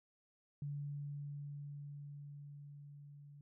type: tone with level ramp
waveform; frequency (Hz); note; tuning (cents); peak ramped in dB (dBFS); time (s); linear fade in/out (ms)
sine; 144; D3; -34; -39 to -54; 0.62-3.41; 2
effects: none